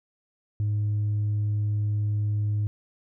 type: tone with tanh clipping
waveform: triangle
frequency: 104.6 Hz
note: G#2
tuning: 13 cents sharp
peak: -23 dBFS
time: 0.6-2.67 s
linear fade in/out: 0 ms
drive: 6 dB
effects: none